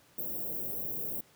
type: band-stop noise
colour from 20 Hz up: white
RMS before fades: -36 dBFS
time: 0.18-1.21 s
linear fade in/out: 5 ms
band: 540 to 15000 Hz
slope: 24 dB/octave
effects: pink hiss -62 dBFS RMS until 1.35 s + high-pass 100 Hz 12 dB/octave